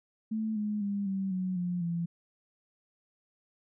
sine tone with pitch steps, 219 / 210 / 201.3 / 192.98 / 185.01 / 177.37 / 170.05 Hz, A3 / G#3 / G3 / G3 / F#3 / F3 / F3, -8 / +19 / +46 / -27 / 0 / +27 / -46 cents, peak -29 dBFS, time 0.31-2.06 s, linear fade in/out 10 ms, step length 250 ms, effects none

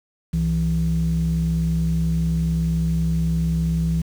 sine tone pair together, 65.41 / 164.52 Hz, C2 / E3, 0 / -3 cents, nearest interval octave + major third, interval 1597 cents, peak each -22 / -18 dBFS, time 0.33-4.02 s, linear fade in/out 10 ms, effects tanh soft clip ceiling -13 dBFS + 7-bit

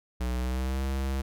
square tone with pitch glide, 61.74 to 66.94 Hz, B1 to C2, 0 to +40 cents, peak -28 dBFS, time 0.2-1.22 s, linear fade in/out 10 ms, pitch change +140 cents, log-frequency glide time 0.35-0.83 s, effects none

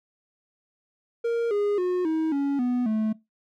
triangle tone with pitch steps, 466.2 / 410.6 / 361.6 / 318.4 / 280.4 / 247 / 217.5 Hz, A#4 / G#4 / F#4 / D#4 / C#4 / B3 / A3, 0 / -20 / -40 / +40 / +20 / 0 / -20 cents, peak -20 dBFS, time 1.24-3.13 s, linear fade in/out 10 ms, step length 270 ms, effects noise-tail reverb RT60 0.2 s tail -20 dB re dry

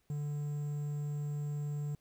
triangle tone with quantisation, 146.83 Hz, D3, in tune, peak -32 dBFS, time 0.1-1.95 s, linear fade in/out 2 ms, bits 10, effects pink hiss -75 dBFS RMS until 2 s

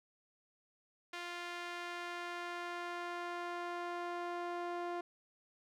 sawtooth tone with band-pass filter sweep, 349.2 Hz, F4, in tune, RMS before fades -42 dBFS, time 1.13-5.01 s, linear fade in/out 5 ms, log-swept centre 2300 to 720 Hz, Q 0.87, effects none

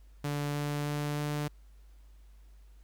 sawtooth tone with pitch steps, 145.3 / 146.14 / 146.99 / 147.84 Hz, D3 / D3 / D3 / D3, -18 / -8 / +2 / +12 cents, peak -27 dBFS, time 0.24-1.48 s, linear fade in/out 5 ms, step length 310 ms, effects added 50 Hz sine -52 dBFS peak until 2.83 s + pink hiss -70 dBFS RMS until 2.83 s

